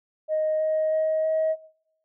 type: tone with pitch steps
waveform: sine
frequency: 622.3 / 626.3 / 630.3 / 634.3 Hz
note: D#5 / D#5 / D#5 / D#5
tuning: 0 / +11 / +22 / +33 cents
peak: -20 dBFS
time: 0.28-1.56 s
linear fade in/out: 50 ms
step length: 320 ms
effects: noise-tail reverb RT60 0.7 s tail -18 dB re dry + tanh soft clip ceiling -17 dBFS